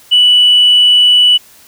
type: tone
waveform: sine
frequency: 2960 Hz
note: F#7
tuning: in tune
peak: -3 dBFS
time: 0.11-1.38 s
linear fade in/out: 20 ms
effects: tanh soft clip ceiling 0 dBFS + white hiss -42 dBFS RMS until 1.67 s